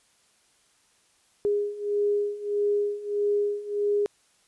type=beating tone pair; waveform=sine; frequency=410 / 411.6 Hz; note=G#4 / G#4; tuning=-22 / -16 cents; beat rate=1.6 Hz; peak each=-28 / -25 dBFS; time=1.45-4.06 s; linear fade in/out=0 ms; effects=white hiss -64 dBFS RMS until 4.47 s + resampled to 24000 Hz